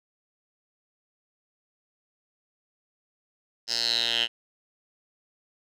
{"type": "tone with band-pass filter sweep", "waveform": "10% pulse", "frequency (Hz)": 116.7, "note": "A#2", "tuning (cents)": 2, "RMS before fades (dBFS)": -26, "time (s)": [3.67, 4.28], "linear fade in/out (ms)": 50, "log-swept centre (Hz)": [5100, 3000], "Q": 7.3, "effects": []}